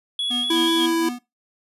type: tone with vibrato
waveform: triangle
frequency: 3322 Hz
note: G#7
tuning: in tune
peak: -20 dBFS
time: 0.19-0.86 s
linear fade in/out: 2 ms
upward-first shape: square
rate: 4.1 Hz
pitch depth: 27 cents each way
type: tone with tremolo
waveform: square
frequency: 244.4 Hz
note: B3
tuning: 18 cents flat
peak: -27 dBFS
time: 0.3-1.19 s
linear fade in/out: 10 ms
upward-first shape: sine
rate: 4.1 Hz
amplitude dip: 80%
type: tone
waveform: square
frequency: 331 Hz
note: E4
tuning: 7 cents sharp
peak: -19 dBFS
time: 0.5-1.09 s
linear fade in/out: 5 ms
effects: noise-tail reverb RT60 0.2 s tail -19 dB re dry + resampled to 32000 Hz